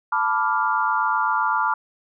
sine chord, B half-diminished seventh, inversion third, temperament equal, 880 / 987.8 / 1174.7 / 1396.9 Hz, A5 / B5 / D6 / F6, 0 / 0 / 0 / 0 cents, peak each -24 dBFS, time 0.12-1.74 s, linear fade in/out 5 ms, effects none

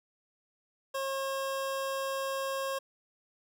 25% pulse tone, 540 Hz, C#5, 45 cents flat, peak -28 dBFS, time 0.94-2.79 s, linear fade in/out 10 ms, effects none

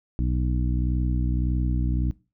harmonic tone, 61.74 Hz, B1, in tune, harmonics 1 / 2 / 3 / 4 / 5, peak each -23 / -28 / -32 / -34 / -35 dBFS, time 0.19-2.11 s, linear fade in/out 0 ms, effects noise-tail reverb RT60 0.3 s tail -20 dB re dry

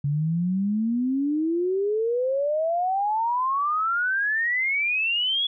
sine exponential sweep, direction up, 139.8 to 3408 Hz, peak -21 dBFS, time 0.04-5.47 s, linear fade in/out 5 ms, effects none

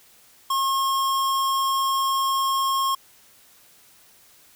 square tone, 1079 Hz, C#6, 47 cents flat, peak -21 dBFS, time 0.5-2.95 s, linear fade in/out 5 ms, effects white hiss -54 dBFS RMS until 4.55 s

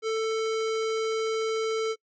square tone, 443.2 Hz, A4, 13 cents sharp, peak -26 dBFS, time 0.02-1.96 s, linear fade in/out 50 ms, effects noise-tail reverb RT60 0.1 s tail -26 dB re dry + resampled to 16000 Hz

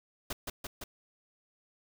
pink noise with echo, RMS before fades -36 dBFS, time 0.3-0.33 s, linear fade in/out 5 ms, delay 170 ms, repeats 3, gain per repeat -2 dB, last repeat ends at 0.84 s, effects none

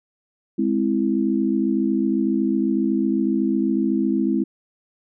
sine chord, Ab augmented, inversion none, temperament equal, 207.7 / 261.6 / 329.6 Hz, Ab3 / C4 / E4, 0 / 0 / 0 cents, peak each -22 dBFS, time 0.58-4.44 s, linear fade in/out 10 ms, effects none

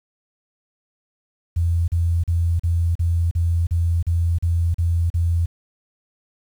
sine tone bursts, 84.8 Hz, E2, 50 cents sharp, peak -16 dBFS, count 11, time 1.56-5.46 s, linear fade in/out 10 ms, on 320 ms, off 38 ms, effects 8-bit

